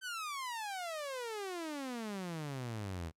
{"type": "exponential sweep", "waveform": "sawtooth", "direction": "down", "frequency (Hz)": [1560, 77.78], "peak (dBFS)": -35, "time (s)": [0.01, 3.12], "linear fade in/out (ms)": 50, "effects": ["noise-tail reverb RT60 0.1 s tail -26 dB re dry", "low-pass 12000 Hz 12 dB/octave"]}